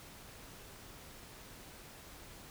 silence, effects pink hiss -53 dBFS RMS until 2.5 s

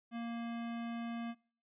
square tone, 233.1 Hz, A#3, in tune, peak -39 dBFS, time 0.11-1.35 s, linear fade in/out 50 ms, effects noise-tail reverb RT60 0.5 s tail -25 dB re dry + resampled to 8000 Hz

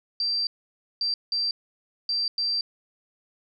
sine tone bursts at uneven times, 4699 Hz, D8, in tune, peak -23 dBFS, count 5, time 0.2-0.47 / 1.01-1.14 / 1.32-1.51 / 2.09-2.28 / 2.38-2.61 s, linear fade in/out 2 ms, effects none

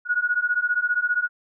sine beating tone pair, 1448 / 1463 Hz, F#6 / F#6, -38 / -20 cents, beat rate 15 Hz, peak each -23 dBFS, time 0.05-1.29 s, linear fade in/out 50 ms, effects none

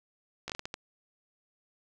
slowing click train, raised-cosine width 0.2 ms, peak -19 dBFS, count 7, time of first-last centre 0.48-0.741 s, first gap 16 ms, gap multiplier 1.4, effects none

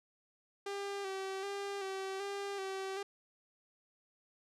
sawtooth tone with vibrato, 392 Hz, G4, in tune, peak -34 dBFS, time 0.66-3.03 s, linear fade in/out 5 ms, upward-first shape square, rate 1.3 Hz, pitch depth 33 cents each way, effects low-pass 8000 Hz 12 dB/octave

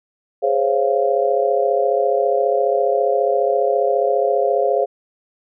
sine chord, Db major seventh, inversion second, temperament just, 415.8 / 519.7 / 554.4 / 693 Hz, Ab4 / C5 / Db5 / F5, +2 / -12 / 0 / -14 cents, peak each -20 dBFS, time 0.42-4.86 s, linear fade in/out 20 ms, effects none

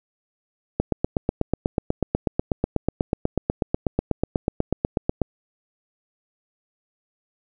click train, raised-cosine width 2 ms, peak -6 dBFS, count 37, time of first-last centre 0.8-5.217 s, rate 8.15 Hz, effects none

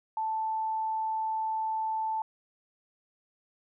sine tone, 880 Hz, A5, in tune, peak -28 dBFS, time 0.17-2.22 s, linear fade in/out 2 ms, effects none

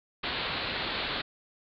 white low-pass noise, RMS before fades -33 dBFS, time 0.23-1.22 s, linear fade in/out 10 ms, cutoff 4400 Hz, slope 96 dB/octave, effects none

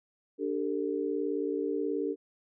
sine chord, D suspended fourth, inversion none, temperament equal with one note detuned, 293.7 / 392 / 450.5 Hz, D4 / G4 / A4, 0 / 0 / +41 cents, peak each -33 dBFS, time 0.38-2.16 s, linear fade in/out 50 ms, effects none

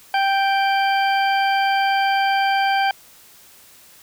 harmonic tone, 784 Hz, G5, in tune, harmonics 1 / 2 / 3 / 4 / 6, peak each -17 / -23 / -27 / -29 / -33 dBFS, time 0.14-2.91 s, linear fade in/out 2 ms, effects white hiss -48 dBFS RMS until 4.02 s

